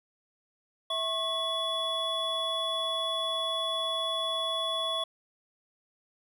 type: tone cluster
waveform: triangle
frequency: 655 / 1090 / 3408 Hz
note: E5 / C#6 / G#7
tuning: -11 / -29 / +44 cents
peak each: -33 / -33 / -29 dBFS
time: 0.9-5.04 s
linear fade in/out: 5 ms
effects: none